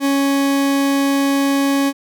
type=tone; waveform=40% pulse; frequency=277.2 Hz; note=C#4; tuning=in tune; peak=-13 dBFS; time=0-1.93 s; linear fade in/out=50 ms; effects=none